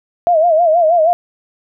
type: tone with vibrato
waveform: sine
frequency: 662 Hz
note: E5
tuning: 7 cents sharp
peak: -8 dBFS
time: 0.27-1.13 s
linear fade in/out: 0 ms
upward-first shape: sine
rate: 6.3 Hz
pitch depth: 120 cents each way
effects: none